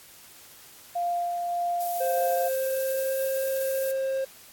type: tone with tremolo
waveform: sine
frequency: 698.5 Hz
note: F5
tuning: in tune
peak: -24 dBFS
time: 0.95-2.49 s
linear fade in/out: 10 ms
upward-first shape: sine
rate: 1.7 Hz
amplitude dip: 30%
type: noise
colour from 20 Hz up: violet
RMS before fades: -35 dBFS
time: 1.8-3.92 s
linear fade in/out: 10 ms
type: tone with pitch glide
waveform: triangle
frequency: 524 to 533.8 Hz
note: C5 to C5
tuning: +2 to +35 cents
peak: -23 dBFS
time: 2-4.25 s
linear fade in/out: 10 ms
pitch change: +33 cents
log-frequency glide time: 2.13-3.28 s
effects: white hiss -50 dBFS RMS until 4.52 s + AAC 64 kbps

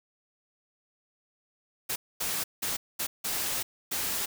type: noise bursts at uneven times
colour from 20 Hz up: white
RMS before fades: -31 dBFS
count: 6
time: 1.89-1.96 / 2.2-2.44 / 2.62-2.77 / 2.99-3.07 / 3.24-3.63 / 3.91-4.26 s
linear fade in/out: 10 ms
effects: none

